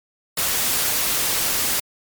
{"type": "noise", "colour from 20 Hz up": "white", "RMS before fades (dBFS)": -21, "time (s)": [0.37, 1.8], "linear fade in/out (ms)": 5, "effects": ["MP3 96 kbps"]}